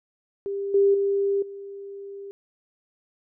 sine tone with level steps, 397.7 Hz, G4, 25 cents sharp, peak -26 / -15 / -20 / -35 dBFS, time 0.46-2.31 s, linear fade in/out 0 ms, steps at 0.74 / 0.94 / 1.42 s, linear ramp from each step 5 ms, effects none

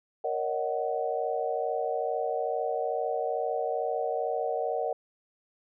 sine chord, D# minor seventh, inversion second, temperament just, 466.7 / 560 / 622.3 / 746.7 Hz, A#4 / C#5 / D#5 / F#5, +2 / +18 / 0 / +16 cents, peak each -32 / -34 / -33 / -32 dBFS, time 0.24-4.93 s, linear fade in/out 5 ms, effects none

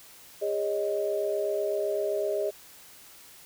sine chord, Ab suspended fourth, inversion none, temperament equal with one note detuned, 407.2 / 554.4 / 622.3 Hz, Ab4 / Db5 / Eb5, -34 / 0 / 0 cents, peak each -29 / -34 / -29 dBFS, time 0.41-2.51 s, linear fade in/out 20 ms, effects white hiss -51 dBFS RMS until 3.45 s

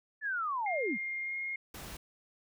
sine linear sweep, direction down, 1760 to 164.81 Hz, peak -31 dBFS, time 0.21-0.98 s, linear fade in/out 50 ms
sine tone with pitch glide, 2120 to 2141 Hz, C7 to C7, +22 to +39 cents, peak -34 dBFS, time 0.66-1.56 s, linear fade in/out 5 ms, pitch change +17 cents, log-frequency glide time 1.22-1.36 s
pink noise, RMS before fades -45 dBFS, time 1.74-1.97 s, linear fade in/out 5 ms
effects none

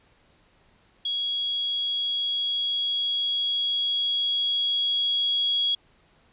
sine tone with level ramp, 3322 Hz, G#7, in tune, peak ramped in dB -24 to -20 dBFS, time 1.05-5.75 s, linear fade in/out 5 ms, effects pink hiss -61 dBFS RMS until 6.32 s + resampled to 8000 Hz

